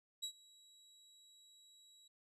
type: tone with ADSR envelope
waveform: 30% pulse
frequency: 3882 Hz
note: B7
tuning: 31 cents flat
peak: -36 dBFS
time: 0.22-2.08 s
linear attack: 17 ms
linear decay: 82 ms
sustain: -24 dB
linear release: 7 ms
effects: resampled to 32000 Hz